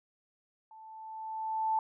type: tone with level ramp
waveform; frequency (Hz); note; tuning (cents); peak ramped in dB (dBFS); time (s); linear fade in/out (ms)
sine; 880; A5; 0; -50 to -25; 0.71-1.79; 2
effects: none